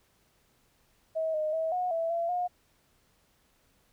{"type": "tone with pitch steps", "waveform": "sine", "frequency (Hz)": [641, 617, 645, 726, 660, 677, 716], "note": ["E5", "D#5", "E5", "F#5", "E5", "E5", "F5"], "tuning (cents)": [-49, -15, -38, -33, 2, 46, 43], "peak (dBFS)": -27, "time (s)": [1.15, 2.48], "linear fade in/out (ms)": 20, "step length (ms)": 190, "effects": ["pink hiss -68 dBFS RMS until 3.92 s"]}